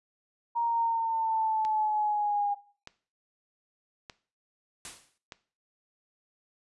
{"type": "linear sweep", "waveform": "sine", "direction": "down", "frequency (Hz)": [940, 811], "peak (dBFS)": -25, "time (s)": [0.55, 2.55], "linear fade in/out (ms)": 20}
{"type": "click train", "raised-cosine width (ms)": 0.2, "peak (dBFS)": -24, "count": 4, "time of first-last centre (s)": [1.65, 5.322], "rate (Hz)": 0.817}
{"type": "noise with exponential decay", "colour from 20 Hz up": "white", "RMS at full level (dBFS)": -38, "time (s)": [4.85, 5.18], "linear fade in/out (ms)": 1, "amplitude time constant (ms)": 70}
{"effects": ["noise-tail reverb RT60 0.4 s tail -17 dB re dry", "resampled to 24000 Hz"]}